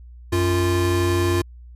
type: tone pair together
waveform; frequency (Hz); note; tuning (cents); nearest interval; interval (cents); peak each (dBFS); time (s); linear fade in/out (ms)
square; 92.2 / 348.1; F#2 / F4; -6 / -6; octave + major seventh; 2300; -21; 0.32-1.42; 10
effects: added 60 Hz sine -39 dBFS peak until 1.75 s + resampled to 32000 Hz